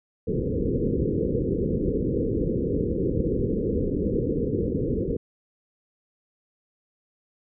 white low-pass noise, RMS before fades -25 dBFS, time 0.27-5.17 s, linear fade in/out 5 ms, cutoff 500 Hz, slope 96 dB/octave, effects none

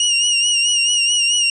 25% pulse tone with vibrato, 2846 Hz, F7, 32 cents sharp, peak -10 dBFS, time 0-1.5 s, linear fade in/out 2 ms, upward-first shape sine, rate 4.6 Hz, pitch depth 52 cents each way, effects resampled to 24000 Hz + 8-bit

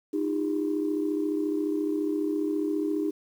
sine tone cluster, 307.9 / 342.4 / 402 Hz, D#4 / F4 / G4, -18 / -34 / +44 cents, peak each -26 / -34 / -30 dBFS, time 0.13-3.11 s, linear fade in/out 10 ms, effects tanh soft clip ceiling -17 dBFS + 9-bit

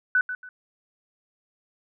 sine tone with echo, 1496 Hz, F#6, 19 cents sharp, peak -17 dBFS, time 0.15-0.21 s, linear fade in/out 2 ms, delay 140 ms, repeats 2, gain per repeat -11 dB, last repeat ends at 0.49 s, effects none

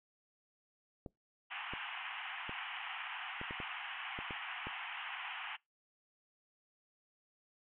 clicks, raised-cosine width 2 ms, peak -31 dBFS, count 9, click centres 1.062 / 1.736 / 2.494 / 3.414 / 3.509 / 3.602 / 4.189 / 4.308 / 4.67 s
white band-pass noise, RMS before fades -44 dBFS, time 1.5-5.57 s, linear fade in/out 20 ms, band 730 to 3100 Hz, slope 96 dB/octave
effects noise-tail reverb RT60 0.2 s tail -25 dB re dry

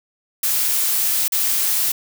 blue noise with dropouts, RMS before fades -19 dBFS, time 0.43-1.92 s, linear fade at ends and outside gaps 5 ms, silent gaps 1.281-1.321 s, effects none

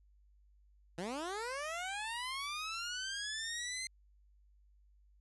15% pulse linear sweep, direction up, 160.6 to 2090 Hz, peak -32 dBFS, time 0.98-3.87 s, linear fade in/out 2 ms, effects added 50 Hz sine -63 dBFS peak until 5.2 s + resampled to 24000 Hz

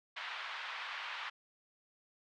pink band-pass noise, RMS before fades -43 dBFS, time 0.16-1.3 s, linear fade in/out 10 ms, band 950 to 3500 Hz, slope 24 dB/octave, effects none

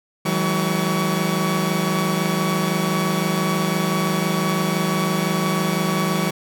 sawtooth tone cluster, 162.6 / 188.5 / 212.4 / 1129 Hz, E3 / F#3 / G#3 / C#6, -23 / +32 / +39 / +31 cents, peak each -19 / -18 / -26 / -23 dBFS, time 0.25-6.31 s, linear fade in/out 10 ms, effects none

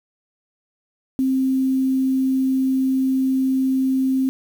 sine tone, 263.3 Hz, C4, 11 cents sharp, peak -16 dBFS, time 1.19-4.29 s, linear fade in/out 0 ms, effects 7-bit

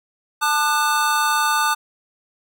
square chord, D major, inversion second, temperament equal with one note detuned, 880 / 1205.6 / 1480 Hz, A5 / D6 / F#6, 0 / +45 / 0 cents, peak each -22 / -21 / -23 dBFS, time 0.41-1.75 s, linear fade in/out 20 ms, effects none

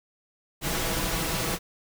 pink noise with comb filter, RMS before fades -28 dBFS, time 0.61-1.59 s, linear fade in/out 50 ms, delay 6.1 ms, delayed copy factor +0.55, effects none

